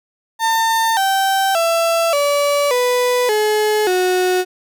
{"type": "tone with pitch steps", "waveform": "35% pulse", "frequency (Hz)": [902, 776.2, 668, 574.8, 494.7, 425.7, 366.3], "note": ["A5", "G5", "E5", "D5", "B4", "G#4", "F#4"], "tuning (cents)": [43, -17, 23, -37, 3, 43, -17], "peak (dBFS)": -12, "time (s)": [0.39, 4.45], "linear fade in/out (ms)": 50, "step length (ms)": 580, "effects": []}